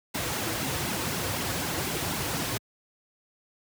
pink noise with flanger, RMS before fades -30 dBFS, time 0.14-2.58 s, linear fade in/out 10 ms, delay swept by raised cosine 1.6 to 5.1 ms, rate 4 Hz, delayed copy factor -0.9, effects high-pass 80 Hz 12 dB/octave

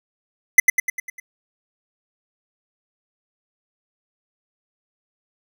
square tone with echo, 2033 Hz, B6, 50 cents sharp, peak -5 dBFS, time 0.58-0.6 s, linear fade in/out 5 ms, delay 100 ms, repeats 6, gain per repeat -5 dB, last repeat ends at 1.2 s, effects none

